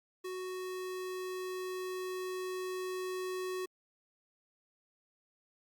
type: tone with level ramp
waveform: square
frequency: 370 Hz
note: F#4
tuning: in tune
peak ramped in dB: -39 to -36 dBFS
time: 0.24-3.66 s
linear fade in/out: 10 ms
effects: Opus 48 kbps